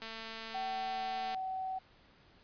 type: click train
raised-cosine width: 0.2 ms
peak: -27 dBFS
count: 298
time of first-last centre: 0.02-1.346 s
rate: 224 Hz
type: tone with pitch glide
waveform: sine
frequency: 763 to 756 Hz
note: G5 to F#5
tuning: -47 to +37 cents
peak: -35 dBFS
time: 0.54-1.79 s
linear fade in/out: 10 ms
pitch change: -16 cents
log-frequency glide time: 0.66-1.37 s
effects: pink hiss -63 dBFS RMS until 2.43 s + resampled to 11025 Hz